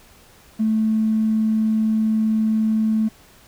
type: tone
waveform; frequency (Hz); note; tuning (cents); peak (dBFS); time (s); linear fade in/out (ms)
triangle; 218.9; A3; -9; -12; 0.59-3.09; 20
effects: tanh soft clip ceiling -14 dBFS + pink hiss -50 dBFS RMS until 3.47 s